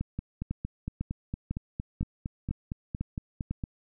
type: two click trains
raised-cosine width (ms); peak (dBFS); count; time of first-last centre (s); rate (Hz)
5; -18 / -20; 8 / 16; 0.01-3.51 / 0.19-3.638; 2 / 4.35
effects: none